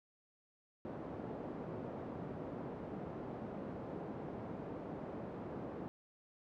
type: band-pass noise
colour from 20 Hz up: pink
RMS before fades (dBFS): -45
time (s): 0.85-5.88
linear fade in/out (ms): 0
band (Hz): 160 to 640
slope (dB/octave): 12
effects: none